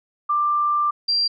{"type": "tone pair in turn", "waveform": "sine", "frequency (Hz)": [1184, 4736], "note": ["D6", "D8"], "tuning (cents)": [14, 14], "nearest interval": "2 octaves", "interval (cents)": 2400, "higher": "second", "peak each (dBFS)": -17, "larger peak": "neither", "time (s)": [[0.29, 0.91], [1.08, 1.28]], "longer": "first", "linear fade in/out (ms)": 10, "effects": []}